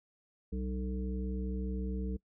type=harmonic tone with a mistuned harmonic; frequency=63.6 Hz; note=C2; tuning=48 cents flat; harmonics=1 / 3 / 5 / 7; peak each=-35 / -38 / -45 / -44 dBFS; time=0.52-2.17 s; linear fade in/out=10 ms; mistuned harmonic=5; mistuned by=-70 cents; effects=noise-tail reverb RT60 0.1 s tail -23 dB re dry